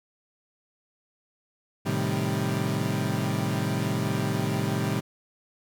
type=chord; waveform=30% pulse; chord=A half-diminished seventh; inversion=none; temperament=equal; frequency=110 / 130.81 / 155.56 / 196 Hz; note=A2 / C3 / Eb3 / G3; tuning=0 / 0 / 0 / 0 cents; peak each=-28 dBFS; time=1.85-5.01 s; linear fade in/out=20 ms; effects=none